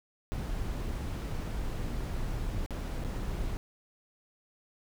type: noise with dropouts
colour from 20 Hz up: brown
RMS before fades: -34 dBFS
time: 0.32-3.57 s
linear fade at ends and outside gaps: 0 ms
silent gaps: 2.662-2.707 / 3.04-3.048 s
effects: none